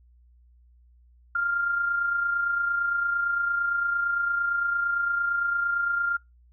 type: tone with amplitude modulation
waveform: sine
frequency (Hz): 1396.9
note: F6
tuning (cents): 0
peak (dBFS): -21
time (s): 1.35-6.17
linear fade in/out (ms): 5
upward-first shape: sine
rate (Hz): 28.8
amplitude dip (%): 45
effects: noise-tail reverb RT60 0.2 s tail -26 dB re dry + added 60 Hz sine -54 dBFS peak until 6.52 s

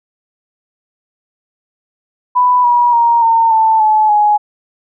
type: tone with pitch steps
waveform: sine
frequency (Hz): 992 / 964.3 / 937.4 / 911.2 / 885.8 / 861.1 / 837.1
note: B5 / B5 / A#5 / A#5 / A5 / A5 / G#5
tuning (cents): +7 / -42 / +9 / -40 / +11 / -38 / +13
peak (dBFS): -7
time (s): 2.35-4.38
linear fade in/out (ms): 20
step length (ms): 290
effects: none

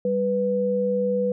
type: tone pair together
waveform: sine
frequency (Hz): 196 / 493.9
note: G3 / B4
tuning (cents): 0 / 0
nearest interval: octave + major third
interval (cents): 1600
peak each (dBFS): -26 / -21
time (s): 0.05-1.32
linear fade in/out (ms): 2
effects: none

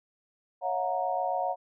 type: chord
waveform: sine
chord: F# dominant seventh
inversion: second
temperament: equal with one note detuned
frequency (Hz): 554.4 / 659.3 / 726.9 / 932.3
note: C#5 / E5 / F#5 / A#5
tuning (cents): 0 / 0 / -31 / 0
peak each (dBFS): -34 / -35 / -29 / -34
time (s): 0.61-1.56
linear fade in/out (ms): 50
effects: none

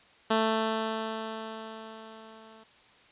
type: tone with level ramp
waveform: 10% pulse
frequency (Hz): 221.2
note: A3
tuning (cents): +9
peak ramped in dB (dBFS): -14 to -43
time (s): 0.3-2.64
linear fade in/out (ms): 10
effects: white hiss -58 dBFS RMS until 3.11 s + resampled to 8000 Hz

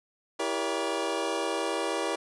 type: chord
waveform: 25% pulse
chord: E diminished seventh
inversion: none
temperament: just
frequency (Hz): 329.6 / 395.6 / 474.7 / 569.6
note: E4 / G4 / Bb4 / Db5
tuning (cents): 0 / +16 / +31 / +47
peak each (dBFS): -30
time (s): 0.39-2.16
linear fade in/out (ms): 10
effects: resampled to 24000 Hz + 10-bit

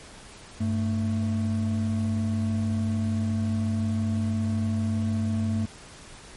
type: tone pair together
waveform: triangle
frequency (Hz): 98.7 / 221.6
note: G2 / A3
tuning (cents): +12 / +13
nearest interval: octave + major second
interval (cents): 1401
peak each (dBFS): -24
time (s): 0.6-5.66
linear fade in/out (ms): 10
effects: pink hiss -46 dBFS RMS until 6.36 s + MP3 48 kbps

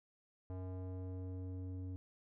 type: tone with low-pass filter sweep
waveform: square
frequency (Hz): 92.5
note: F#2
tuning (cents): 0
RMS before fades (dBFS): -44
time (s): 0.5-1.96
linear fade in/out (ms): 0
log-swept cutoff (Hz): 730 to 300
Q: 1.2
effects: none

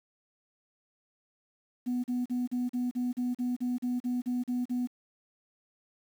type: tone bursts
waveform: sine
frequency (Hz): 246.9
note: B3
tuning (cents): 0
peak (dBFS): -26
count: 14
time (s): 1.86-4.874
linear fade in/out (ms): 20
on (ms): 180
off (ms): 38
effects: tanh soft clip ceiling -25 dBFS + 9-bit

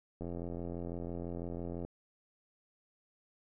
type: click train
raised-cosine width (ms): 2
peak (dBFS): -28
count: 142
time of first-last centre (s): 0.21-1.85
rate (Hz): 86
effects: none

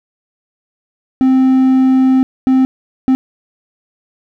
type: tone bursts at uneven times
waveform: triangle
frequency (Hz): 261.3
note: C4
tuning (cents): -2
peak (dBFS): -5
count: 3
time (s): 1.21-2.23 / 2.47-2.65 / 3.08-3.15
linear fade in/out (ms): 0
effects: none

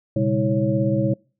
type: tone cluster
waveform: sine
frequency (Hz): 119.1 / 135.9 / 201.6 / 322.9 / 551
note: A#2 / C#3 / G3 / E4 / C#5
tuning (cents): +38 / -34 / +49 / -36 / -11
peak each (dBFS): -24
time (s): 0.16-1.14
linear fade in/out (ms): 5
effects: noise-tail reverb RT60 0.4 s tail -26 dB re dry

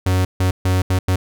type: tone bursts at uneven times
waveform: 45% pulse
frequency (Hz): 92.5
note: F#2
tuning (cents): 0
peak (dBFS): -14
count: 5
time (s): 0.06-0.25 / 0.4-0.51 / 0.65-0.82 / 0.9-0.99 / 1.08-1.16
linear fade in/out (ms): 5
effects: none

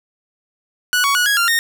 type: tone with pitch steps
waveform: sawtooth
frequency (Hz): 1473 / 1120 / 1462 / 1656 / 1389 / 1845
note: F#6 / C#6 / F#6 / G#6 / F6 / A#6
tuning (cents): -8 / +18 / -21 / -5 / -10 / -18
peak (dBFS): -10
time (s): 0.93-1.59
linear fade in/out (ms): 0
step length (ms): 110
effects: none

